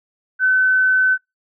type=tone; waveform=sine; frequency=1518 Hz; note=F#6; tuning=44 cents sharp; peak=-12 dBFS; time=0.39-1.18 s; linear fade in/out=50 ms; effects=noise-tail reverb RT60 0.2 s tail -24 dB re dry